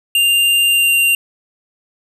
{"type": "tone with pitch glide", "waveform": "square", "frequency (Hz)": [2794, 2776], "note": ["F7", "F7"], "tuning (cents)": [0, -11], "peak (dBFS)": -11, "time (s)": [0.15, 1.15], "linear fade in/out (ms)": 2, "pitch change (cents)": -11, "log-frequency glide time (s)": [0.68, 0.94], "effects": []}